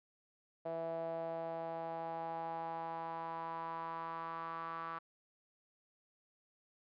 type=tone with band-pass filter sweep; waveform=sawtooth; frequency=164.81 Hz; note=E3; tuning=in tune; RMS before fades=-42 dBFS; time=0.65-4.99 s; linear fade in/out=10 ms; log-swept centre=630 to 1200 Hz; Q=5.3; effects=resampled to 11025 Hz